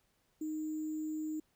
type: tone with sample-and-hold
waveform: sine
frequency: 310 Hz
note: D#4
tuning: 6 cents flat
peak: -35 dBFS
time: 0.41-1.4 s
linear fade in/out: 5 ms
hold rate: 7350 Hz
effects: pink hiss -75 dBFS RMS until 1.55 s